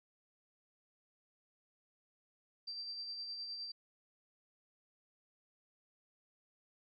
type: tone with tremolo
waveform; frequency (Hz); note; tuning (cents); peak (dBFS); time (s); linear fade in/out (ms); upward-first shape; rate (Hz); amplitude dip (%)
sine; 4695; D8; -1; -40; 2.67-3.72; 10; sine; 9.7; 35
effects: none